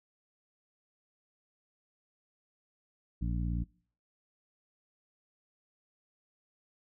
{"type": "harmonic tone", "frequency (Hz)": 58.5, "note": "A#1", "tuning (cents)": 7, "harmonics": [1, 2, 3, 4, 5], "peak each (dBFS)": [-32, -37, -37, -44, -45], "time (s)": [3.21, 3.64], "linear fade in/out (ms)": 10, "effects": ["noise-tail reverb RT60 0.5 s tail -24 dB re dry"]}